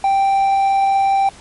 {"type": "tone", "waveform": "triangle", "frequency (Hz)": 784, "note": "G5", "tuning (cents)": 0, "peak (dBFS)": -10, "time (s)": [0.04, 1.29], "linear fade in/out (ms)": 2, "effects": ["pink hiss -42 dBFS RMS until 1.4 s", "MP3 48 kbps"]}